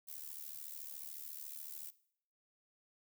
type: noise with amplitude modulation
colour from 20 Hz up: violet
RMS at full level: -44 dBFS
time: 0.07-1.91 s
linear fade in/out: 20 ms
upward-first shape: sine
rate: 73.9 Hz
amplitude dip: 85%
effects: noise-tail reverb RT60 0.6 s tail -18 dB re dry